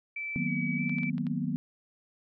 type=tone with vibrato; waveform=sine; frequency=2300 Hz; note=D7; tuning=37 cents flat; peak=-33 dBFS; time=0.16-1.1 s; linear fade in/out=5 ms; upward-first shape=square; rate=1.6 Hz; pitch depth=16 cents each way
type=chord; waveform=sine; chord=B major seventh; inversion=first; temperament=equal with one note detuned; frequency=155.56 / 185 / 233.1 / 250.8 Hz; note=D#3 / F#3 / A#3 / B3; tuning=0 / 0 / 0 / +27 cents; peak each=-34 dBFS; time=0.36-1.56 s; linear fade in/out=0 ms
type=clicks; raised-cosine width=0.3 ms; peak=-31 dBFS; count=5; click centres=0.895 / 0.985 / 1.033 / 1.181 / 1.268 s
effects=none